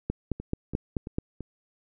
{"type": "two click trains", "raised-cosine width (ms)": 3, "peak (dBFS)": [-14, -23], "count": [6, 4], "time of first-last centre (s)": [[0.1, 1.185], [0.4, 1.407]], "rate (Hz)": [4.61, 2.98], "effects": []}